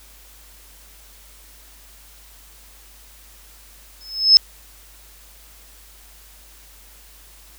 sine tone with exponential growth, 5200 Hz, E8, 24 cents flat, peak -3 dBFS, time 4.01-4.37 s, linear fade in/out 0 ms, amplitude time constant 78 ms, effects added 50 Hz sine -48 dBFS peak until 7.58 s + white hiss -48 dBFS RMS until 7.58 s

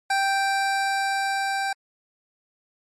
25% pulse tone with level ramp, 784 Hz, G5, in tune, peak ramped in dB -16 to -20 dBFS, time 0.1-1.73 s, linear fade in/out 5 ms, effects low-pass 9000 Hz 12 dB/octave + MP3 64 kbps

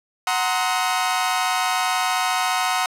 sawtooth chord, C half-diminished seventh, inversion second, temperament equal with one note detuned, 740 / 932.3 / 1046.5 / 1270.7 Hz, Gb5 / Bb5 / C6 / Eb6, 0 / 0 / 0 / +36 cents, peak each -19 / -23 / -23 / -22 dBFS, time 0.27-2.86 s, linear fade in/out 2 ms, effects low-pass 12000 Hz 12 dB/octave

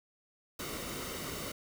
pink noise with comb filter, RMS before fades -40 dBFS, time 0.59-1.52 s, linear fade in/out 5 ms, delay 1.2 ms, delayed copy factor -0.55, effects none

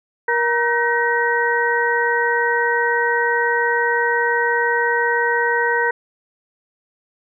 harmonic tone with a mistuned harmonic, 472.9 Hz, A#4, 25 cents sharp, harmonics 1 / 2 / 3 / 4, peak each -21 / -21 / -21 / -21 dBFS, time 0.28-5.91 s, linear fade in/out 5 ms, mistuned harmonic 3, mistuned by +130 cents, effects none

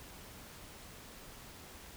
silence, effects pink hiss -52 dBFS RMS until 1.96 s

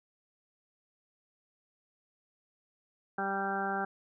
harmonic tone with a mistuned harmonic, 196 Hz, G3, in tune, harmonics 1 / 2 / 3 / 4 / 5 / 6 / 7 / 8, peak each -39 / -39 / -44 / -34 / -46 / -45 / -38 / -38 dBFS, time 3.18-3.85 s, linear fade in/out 5 ms, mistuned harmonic 5, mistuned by -29 cents, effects none

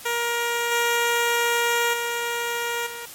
10% pulse tone with level steps, 471.9 Hz, A#4, 21 cents sharp, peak -14 / -11 / -16 / -25 dBFS, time 0.05-3.06 s, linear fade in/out 10 ms, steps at 0.71 / 1.93 / 2.86 s, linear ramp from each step 10 ms, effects white hiss -41 dBFS RMS until 3.14 s + MP3 64 kbps

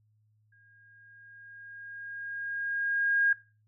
sine tone with exponential growth, 1626 Hz, G#6, 37 cents flat, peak -20 dBFS, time 0.52-3.33 s, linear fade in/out 5 ms, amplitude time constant 610 ms, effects noise-tail reverb RT60 0.3 s tail -17 dB re dry + added 107 Hz sine -65 dBFS peak until 3.67 s

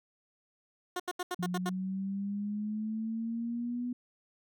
15% pulse tone bursts, 360 Hz, F#4, 47 cents flat, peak -26 dBFS, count 7, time 0.96-1.694 s, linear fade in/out 5 ms, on 38 ms, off 78 ms
sine linear sweep, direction up, 175.9 to 246.9 Hz, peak -32 dBFS, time 1.39-3.93 s, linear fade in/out 5 ms
effects none

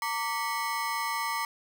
30% pulse ring-modulated tone, 1039 Hz, C6, 12 cents flat, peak -23 dBFS, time 0.02-1.45 s, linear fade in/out 2 ms, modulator 122 Hz, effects none

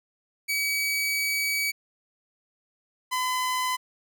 sawtooth tone pair in turn, 2276 / 1013.8 Hz, C#7 / B5, +45 / +45 cents, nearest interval octave + major second, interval 1400 cents, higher first, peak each -21 dBFS, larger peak neither, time 0.48-1.72 / 3.11-3.77 s, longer first, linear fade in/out 20 ms, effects none

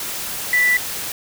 sine tone in noise, 1975.5 Hz, B6, in tune, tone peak -13 dBFS, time 0.53-0.77 s, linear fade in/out 2 ms, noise white, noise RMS -27 dBFS, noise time 0-1.12 s, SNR +11 dB, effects none

